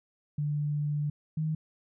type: tone pair in turn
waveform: sine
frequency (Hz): 147.6 / 156.38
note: D3 / D#3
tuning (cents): +9 / +9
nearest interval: minor second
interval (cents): 100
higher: second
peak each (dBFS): -27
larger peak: neither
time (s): 0.38-1.1 / 1.37-1.55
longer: first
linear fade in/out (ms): 5
effects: none